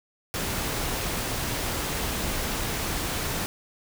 pink noise, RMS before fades -29 dBFS, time 0.34-3.46 s, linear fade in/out 0 ms, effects none

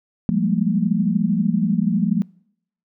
sine tone cluster, 172.1 / 196.1 / 208.7 / 229.4 Hz, F3 / G3 / G#3 / A#3, -25 / +1 / +9 / -28 cents, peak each -22 dBFS, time 0.29-2.22 s, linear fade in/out 0 ms, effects noise-tail reverb RT60 0.7 s tail -25 dB re dry

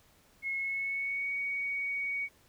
sine tone with pitch glide, 2173 to 2242 Hz, C#7 to C#7, -35 to +19 cents, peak -31 dBFS, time 0.42-2.29 s, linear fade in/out 50 ms, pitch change +54 cents, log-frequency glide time 0.54-1.31 s, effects pink hiss -64 dBFS RMS until 2.48 s

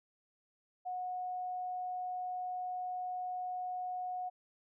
sine tone, 730 Hz, F#5, 24 cents flat, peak -36 dBFS, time 0.85-4.3 s, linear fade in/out 20 ms, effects none

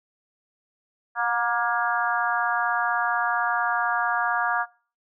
harmonic tone with a mistuned harmonic, 235.7 Hz, A#3, 19 cents sharp, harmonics 3 / 4 / 5 / 6 / 7, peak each -28 / -28 / -28 / -28 / -28 dBFS, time 1.15-4.66 s, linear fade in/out 50 ms, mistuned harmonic 3, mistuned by +29 cents, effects noise-tail reverb RT60 0.4 s tail -22 dB re dry

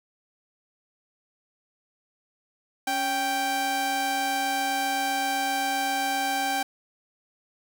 sawtooth tone pair together, 277.2 / 784 Hz, C#4 / G5, 0 / 0 cents, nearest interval octave + tritone, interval 1800 cents, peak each -30 / -21 dBFS, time 2.87-6.63 s, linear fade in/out 5 ms, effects 9-bit

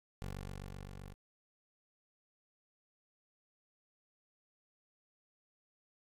15% pulse tone with level ramp, 47.77 Hz, G1, 44 cents flat, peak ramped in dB -34 to -43 dBFS, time 0.22-1.14 s, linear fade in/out 0 ms, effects resampled to 32000 Hz + 10-bit

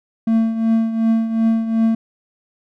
triangle tone with tremolo, 225.2 Hz, A3, 40 cents sharp, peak -9 dBFS, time 0.27-1.95 s, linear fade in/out 5 ms, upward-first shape triangle, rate 2.7 Hz, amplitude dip 70%, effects none

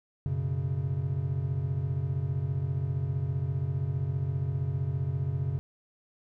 triangle chord, F# suspended fourth, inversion none, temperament equal, 92.5 / 123.47 / 138.59 Hz, F#2 / B2 / C#3, 0 / 0 / 0 cents, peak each -31 / -32 / -28 dBFS, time 0.26-5.59 s, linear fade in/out 0 ms, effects none

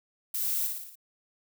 violet noise with echo, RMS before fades -31 dBFS, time 0.34-0.67 s, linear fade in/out 5 ms, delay 57 ms, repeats 5, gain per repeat -4 dB, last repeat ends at 0.955 s, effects none

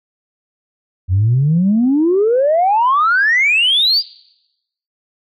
sine exponential sweep, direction up, 87.31 to 4929 Hz, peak -9 dBFS, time 1.08-4.03 s, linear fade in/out 50 ms, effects noise-tail reverb RT60 0.9 s tail -22 dB re dry + tanh soft clip ceiling -6 dBFS

